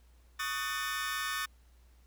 sawtooth chord, D# half-diminished seventh, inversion third, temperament just, 1120.1 / 1244.5 / 1493.4 / 1792.1 Hz, C#6 / D#6 / F#6 / A6, +18 / 0 / +16 / +31 cents, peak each -36 / -35 / -37 / -33 dBFS, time 0.39-1.46 s, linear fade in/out 10 ms, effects added 60 Hz sine -58 dBFS peak until 2.06 s + pink hiss -70 dBFS RMS until 2.06 s

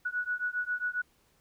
sine beating tone pair, 1466 / 1473.4 Hz, F#6 / F#6, -16 / -8 cents, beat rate 7.4 Hz, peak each -33 / -33 dBFS, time 0.05-1.02 s, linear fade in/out 10 ms, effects pink hiss -68 dBFS RMS until 1.4 s

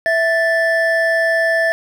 triangle tone pair together, 658.3 / 1760 Hz, E5 / A6, -3 / 0 cents, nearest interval octave + perfect fourth, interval 1703 cents, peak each -14 dBFS, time 0.06-1.72 s, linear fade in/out 0 ms, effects none

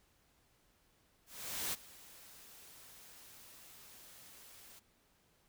white noise with ADSR envelope, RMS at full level -37 dBFS, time 1.26-4.8 s, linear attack 470 ms, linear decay 25 ms, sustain -20 dB, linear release 19 ms, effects pink hiss -72 dBFS RMS until 5.48 s

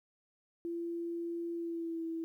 sine tone with pitch glide, 339.5 to 328.1 Hz, F4 to E4, -49 to -8 cents, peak -35 dBFS, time 0.65-2.24 s, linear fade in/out 0 ms, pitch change -59 cents, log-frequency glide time 1.54-2.05 s, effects 12-bit

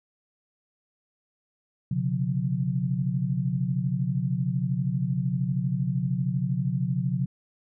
sine tone cluster, 127.6 / 140.4 / 179.2 Hz, C3 / C#3 / F3, -43 / +22 / +45 cents, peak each -28 dBFS, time 1.91-7.26 s, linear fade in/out 5 ms, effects none

